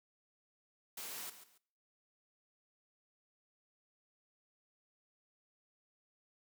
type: noise with echo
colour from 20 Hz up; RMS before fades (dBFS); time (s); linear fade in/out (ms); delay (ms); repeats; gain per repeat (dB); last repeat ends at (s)
white; -45; 0.97-1.3; 5; 140; 2; -12; 1.58
effects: noise-tail reverb RT60 0.6 s tail -22 dB re dry + high-pass 200 Hz 12 dB/octave